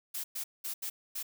blue noise bursts at uneven times, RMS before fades -37 dBFS, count 5, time 0.14-0.24 / 0.35-0.44 / 0.64-0.74 / 0.82-0.9 / 1.15-1.23 s, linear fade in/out 10 ms, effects none

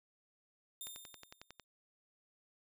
10% pulse tone with exponential decay, 3625 Hz, A#7, 49 cents flat, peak -35 dBFS, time 0.81-1.64 s, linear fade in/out 1 ms, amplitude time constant 180 ms
click train, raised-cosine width 0.2 ms, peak -32 dBFS, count 9, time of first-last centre 0.87-1.597 s, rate 11 Hz
effects none

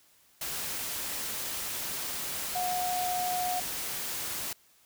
sine tone in noise, 725 Hz, F#5, 35 cents flat, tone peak -29 dBFS, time 2.55-3.6 s, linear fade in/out 5 ms, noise white, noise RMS -35 dBFS, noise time 0.41-4.53 s, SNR +3 dB, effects white hiss -63 dBFS RMS until 4.85 s

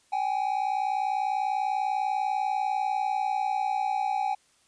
triangle tone pair together, 770.5 / 830.6 Hz, G5 / G#5, -30 / 0 cents, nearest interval minor second, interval 130 cents, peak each -26 / -26 dBFS, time 0.12-4.35 s, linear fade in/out 10 ms, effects white hiss -64 dBFS RMS until 4.67 s + resampled to 22050 Hz

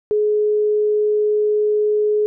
sine tone, 421.8 Hz, G#4, 27 cents sharp, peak -14 dBFS, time 0.11-2.26 s, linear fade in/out 0 ms, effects none

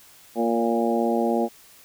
harmonic tone with a mistuned harmonic, 116.54 Hz, A#2, in tune, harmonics 2 / 3 / 4 / 5 / 6 / 7, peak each -24 / -26 / -27 / -28 / -29 / -29 dBFS, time 0.35-1.49 s, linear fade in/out 50 ms, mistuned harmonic 5, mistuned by -18 cents, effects white hiss -51 dBFS RMS until 1.84 s

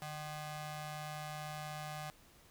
sawtooth ring-modulated tone, 456.2 Hz, A#4, 37 cents flat, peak -35 dBFS, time 0.02-2.1 s, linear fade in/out 0 ms, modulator 306 Hz, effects pink hiss -63 dBFS RMS until 2.5 s

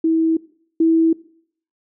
sine tone pair in turn, 324.1 / 326.2 Hz, E4 / E4, -29 / -18 cents, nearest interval unison, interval 11 cents, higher second, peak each -13 / -11 dBFS, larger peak second, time 0.04-0.37 / 0.8-1.13 s, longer neither, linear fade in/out 5 ms, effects noise-tail reverb RT60 0.6 s tail -21 dB re dry

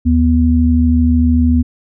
sine tone pair together, 77.26 / 244.8 Hz, D#2 / B3, -12 / -15 cents, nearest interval octave + minor sixth, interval 1997 cents, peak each -11 dBFS, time 0.05-1.63 s, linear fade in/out 20 ms, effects none

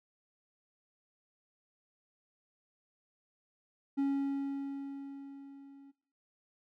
triangle tone with level ramp, 276.9 Hz, C#4, 2 cents flat, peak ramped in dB -25 to -51 dBFS, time 3.97-5.92 s, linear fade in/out 20 ms, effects noise-tail reverb RT60 0.5 s tail -19 dB re dry

